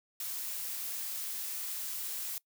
blue noise, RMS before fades -38 dBFS, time 0.2-2.38 s, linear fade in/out 2 ms, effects noise-tail reverb RT60 0.1 s tail -22 dB re dry

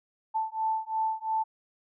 sine beating tone pair, 880 / 882.9 Hz, A5 / A5, 0 / +6 cents, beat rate 2.9 Hz, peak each -30 dBFS, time 0.34-1.44 s, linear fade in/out 20 ms, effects none

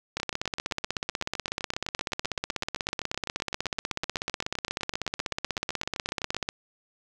two click trains, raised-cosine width 0.2 ms, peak -11 / -15 dBFS, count 104 / 49, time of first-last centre 0.17-6.489 / 0.2-6.346 s, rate 16.3 / 7.81 Hz, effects none

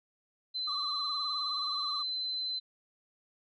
sine tone, 4056 Hz, B7, 45 cents sharp, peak -32 dBFS, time 0.54-2.6 s, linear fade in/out 20 ms
triangle tone with vibrato, 1174.7 Hz, D6, in tune, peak -35 dBFS, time 0.67-2.03 s, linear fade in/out 10 ms, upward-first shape sine, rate 19 Hz, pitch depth 83 cents each way
effects none

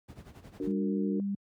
brown noise with tremolo, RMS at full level -42 dBFS, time 0.08-0.72 s, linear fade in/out 10 ms, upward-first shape sine, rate 11 Hz, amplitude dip 75%
sine chord, D augmented, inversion none, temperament just, 293.7 / 367.1 / 458.9 Hz, D4 / F#4 / A#4, 0 / -14 / -27 cents, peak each -33 / -36 / -39 dBFS, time 0.6-1.2 s, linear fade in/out 2 ms
sine tone, 199.4 Hz, G3, 30 cents sharp, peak -29 dBFS, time 0.67-1.35 s, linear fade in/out 5 ms
effects high-pass 80 Hz 12 dB/octave

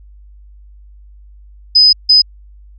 sine tone bursts at uneven times, 5020 Hz, D#8, 15 cents sharp, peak -4 dBFS, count 2, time 1.75-1.93 / 2.09-2.22 s, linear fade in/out 10 ms, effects added 50 Hz sine -37 dBFS peak until 2.78 s

